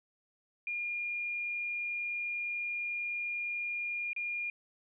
sine tone with dropouts, 2417 Hz, D7, 49 cents sharp, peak -33 dBFS, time 0.67-4.5 s, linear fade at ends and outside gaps 2 ms, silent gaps 4.132-4.163 s, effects none

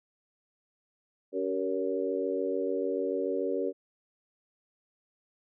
harmonic tone with a mistuned harmonic, 93.9 Hz, F#2, 26 cents sharp, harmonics 3 / 4 / 5 / 6, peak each -35 / -32 / -32 / -35 dBFS, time 1.32-3.73 s, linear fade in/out 50 ms, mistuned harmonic 4, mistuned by +33 cents, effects none

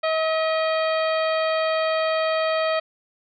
harmonic tone with a mistuned harmonic, 638 Hz, D#5, 43 cents sharp, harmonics 1 / 2 / 3 / 4 / 5 / 6 / 7, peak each -21 / -27 / -31 / -33 / -35 / -37 / -38 dBFS, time 0.03-2.8 s, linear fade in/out 10 ms, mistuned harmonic 4, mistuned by -62 cents, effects none

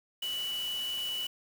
sine tone in noise, 2957 Hz, F#7, 2 cents flat, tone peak -32 dBFS, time 0.22-1.27 s, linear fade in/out 5 ms, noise white, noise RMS -44 dBFS, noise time 0.22-1.27 s, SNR +9 dB, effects none

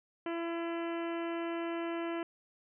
harmonic tone, 336.3 Hz, E4, 35 cents sharp, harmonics 1 / 2 / 3 / 4 / 5 / 6 / 7 / 8 / 9, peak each -35 / -41 / -45 / -47 / -49 / -51 / -52 / -53 / -54 dBFS, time 0.26-2.23 s, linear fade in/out 2 ms, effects none

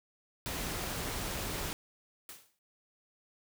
pink noise, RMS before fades -37 dBFS, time 0.46-1.73 s, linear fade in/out 0 ms
white noise with exponential decay, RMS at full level -44 dBFS, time 2.29-2.59 s, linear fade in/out 1 ms, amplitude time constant 64 ms
effects none

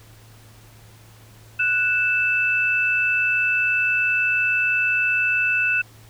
sine tone pair together, 1480 / 2637 Hz, F#6 / E7, 0 / 0 cents, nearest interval minor seventh, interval 1000 cents, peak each -22 / -19 dBFS, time 1.59-5.82 s, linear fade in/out 10 ms, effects added 110 Hz sine -47 dBFS peak until 6.09 s + pink hiss -51 dBFS RMS until 6.09 s

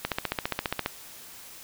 click train, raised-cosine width 0.3 ms, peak -10 dBFS, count 13, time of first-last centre 0.05-0.861 s, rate 14.8 Hz, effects white hiss -46 dBFS RMS until 1.63 s

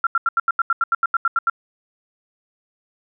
sine tone bursts, 1367 Hz, F6, 37 cents flat, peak -14 dBFS, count 14, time 0.04-1.498 s, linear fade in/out 2 ms, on 28 ms, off 82 ms, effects none

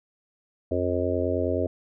harmonic tone, 89.6 Hz, F2, 45 cents sharp, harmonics 1 / 3 / 4 / 5 / 6 / 7, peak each -30 / -30 / -30 / -30 / -30 / -30 dBFS, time 0.71-1.67 s, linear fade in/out 5 ms, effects none

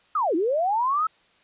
sine linear two-way sweep, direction down then up, 1319 to 304.7 to 1319 Hz, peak -20 dBFS, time 0.15-1.07 s, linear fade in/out 5 ms, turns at 0.35 s, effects white hiss -60 dBFS RMS until 1.43 s + resampled to 8000 Hz

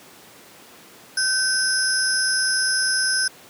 sine tone cluster, 1535 / 5100 / 5430 / 6130 / 10680 Hz, G6 / D#8 / F8 / G8 / E9, -37 / +42 / -50 / -40 / +22 cents, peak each -22 / -23 / -29 / -31 / -26 dBFS, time 1.17-3.28 s, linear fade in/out 5 ms, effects pink hiss -46 dBFS RMS until 3.49 s + high-pass 200 Hz 12 dB/octave

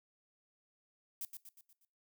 violet noise with echo, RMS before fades -41 dBFS, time 1.21-1.25 s, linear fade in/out 2 ms, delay 120 ms, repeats 5, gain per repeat -6 dB, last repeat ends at 1.85 s, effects noise-tail reverb RT60 0.3 s tail -20 dB re dry

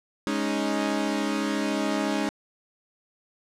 sawtooth chord, Ab suspended fourth, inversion none, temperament equal, 207.7 / 277.2 / 311.1 Hz, Ab3 / Db4 / Eb4, 0 / 0 / 0 cents, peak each -25 dBFS, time 0.27-2.29 s, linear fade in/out 0 ms, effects low-pass 8000 Hz 12 dB/octave

